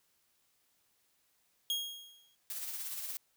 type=tone with exponential decay; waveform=40% pulse; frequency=3273 Hz; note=G#7; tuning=26 cents flat; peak=-29 dBFS; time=1.7-2.35 s; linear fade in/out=1 ms; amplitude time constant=140 ms
type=noise with tremolo; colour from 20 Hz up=blue; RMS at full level=-39 dBFS; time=2.5-3.17 s; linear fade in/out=0 ms; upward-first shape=sine; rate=17 Hz; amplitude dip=40%
effects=white hiss -74 dBFS RMS until 3.36 s